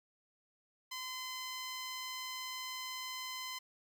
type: tone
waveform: 10% pulse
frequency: 1026 Hz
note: C6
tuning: 34 cents flat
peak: -32 dBFS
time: 0.91-3.59 s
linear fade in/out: 10 ms
effects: none